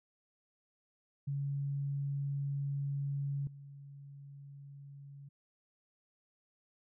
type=tone with level steps; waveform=sine; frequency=140.4 Hz; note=C#3; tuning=22 cents sharp; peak=-33 / -48 dBFS; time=1.27-5.29 s; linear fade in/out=10 ms; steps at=3.47 s; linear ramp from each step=2 ms; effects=none